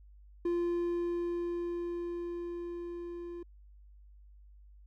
triangle tone with level ramp, 346.2 Hz, F4, 15 cents flat, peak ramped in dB -26 to -38 dBFS, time 0.45-3.43 s, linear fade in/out 5 ms, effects added 50 Hz sine -53 dBFS peak until 4.86 s

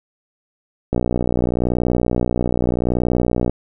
click train, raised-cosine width 2 ms, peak -5 dBFS, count 157, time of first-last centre 0.93-3.496 s, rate 60.8 Hz, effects none

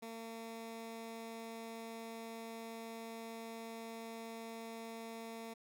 15% pulse tone, 227.1 Hz, A#3, 45 cents flat, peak -39 dBFS, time 0.02-5.54 s, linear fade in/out 10 ms, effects none

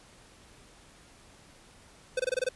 square tone bursts, 510 Hz, C5, 44 cents flat, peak -26 dBFS, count 7, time 2.17-2.49 s, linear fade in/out 5 ms, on 26 ms, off 23 ms, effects pink hiss -56 dBFS RMS until 2.55 s + resampled to 24000 Hz

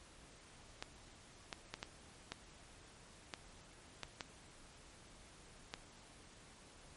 clicks, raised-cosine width 0.2 ms, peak -24 dBFS, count 9, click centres 0.825 / 1.528 / 1.74 / 1.829 / 2.32 / 3.338 / 4.033 / 4.208 / 5.739 s, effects pink hiss -60 dBFS RMS until 6.96 s + MP3 48 kbps

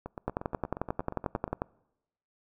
two click trains, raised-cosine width 1 ms, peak -15 / -23 dBFS, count 16 / 13, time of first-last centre 0.28-1.619 / 0.06-1.478 s, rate 11.2 / 8.46 Hz, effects noise-tail reverb RT60 0.9 s tail -25 dB re dry

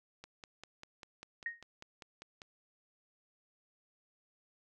click train, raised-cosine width 0.2 ms, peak -31 dBFS, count 12, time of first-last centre 0.24-2.418 s, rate 5.05 Hz
sine tone with exponential decay, 1864.7 Hz, A#6, in tune, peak -32 dBFS, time 1.46-1.63 s, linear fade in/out 2 ms, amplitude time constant 35 ms
effects none

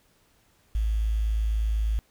sine tone with quantisation, 54.1 Hz, A1, 29 cents flat, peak -22 dBFS, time 0.75-1.99 s, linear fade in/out 0 ms, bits 8, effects pink hiss -64 dBFS RMS until 2.1 s

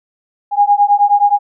sine beating tone pair, 813 / 822.5 Hz, G#5 / G#5, -37 / -17 cents, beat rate 9.5 Hz, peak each -11 dBFS, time 0.51-1.39 s, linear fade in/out 50 ms, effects none

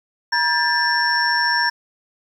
sine tone cluster, 953 / 1606 / 1760 / 5450 Hz, A#5 / G6 / A6 / F8, +38 / +41 / 0 / -43 cents, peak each -21 dBFS, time 0.32-1.7 s, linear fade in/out 10 ms, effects tanh soft clip ceiling -6 dBFS + 8-bit

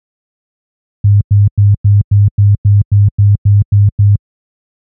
sine tone bursts, 101.8 Hz, G#2, 34 cents flat, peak -3 dBFS, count 12, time 1.04-4.158 s, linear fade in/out 5 ms, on 170 ms, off 98 ms, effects high-pass 60 Hz 12 dB/octave

